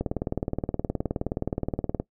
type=click train; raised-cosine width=2 ms; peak=-13 dBFS; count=39; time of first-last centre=0.01-2 s; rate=19.1 Hz; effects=noise-tail reverb RT60 0.1 s tail -20 dB re dry